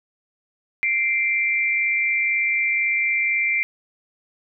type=tone pair together; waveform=sine; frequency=2093 / 2349 Hz; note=C7 / D7; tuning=0 / 0 cents; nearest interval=major second; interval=200 cents; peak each=-21 dBFS; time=0.83-3.63 s; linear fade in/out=0 ms; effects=none